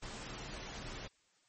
pink noise with comb filter, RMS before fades -45 dBFS, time 0.02-1.08 s, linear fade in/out 10 ms, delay 12 ms, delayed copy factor -0.5, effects white hiss -72 dBFS RMS until 1.48 s + MP3 32 kbps

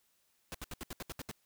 pink noise bursts, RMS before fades -42 dBFS, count 9, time 0.52-1.313 s, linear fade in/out 0 ms, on 25 ms, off 71 ms, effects white hiss -74 dBFS RMS until 1.45 s

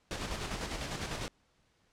pink noise with tremolo, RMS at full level -36 dBFS, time 0.11-1.28 s, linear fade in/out 0 ms, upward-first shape square, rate 10 Hz, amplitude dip 40%, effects pink hiss -71 dBFS RMS until 1.92 s + low-pass 7000 Hz 12 dB/octave

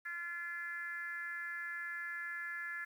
sine tone with frequency modulation, 1719 Hz, A6, 41 cents flat, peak -39 dBFS, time 0.05-2.85 s, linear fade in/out 10 ms, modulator 340 Hz, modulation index 0.8, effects 11-bit

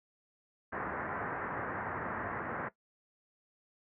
white low-pass noise, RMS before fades -38 dBFS, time 0.72-2.69 s, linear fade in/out 10 ms, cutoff 1800 Hz, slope 48 dB/octave, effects noise-tail reverb RT60 0.1 s tail -17 dB re dry + high-pass 80 Hz 12 dB/octave

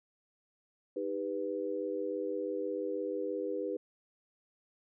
sine chord, Eb augmented, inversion none, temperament equal with one note detuned, 311.1 / 397.2 / 493.9 Hz, Eb4 / G4 / B4, 0 / +23 / 0 cents, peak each -39 / -37 / -36 dBFS, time 0.96-3.77 s, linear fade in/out 5 ms, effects none

